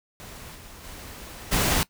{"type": "noise with level steps", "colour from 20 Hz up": "pink", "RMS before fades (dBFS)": [-42, -45, -41, -22], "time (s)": [0.2, 1.83], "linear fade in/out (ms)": 0, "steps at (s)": [0.54, 0.83, 1.51], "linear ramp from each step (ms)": 20, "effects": ["noise-tail reverb RT60 0.1 s tail -19 dB re dry"]}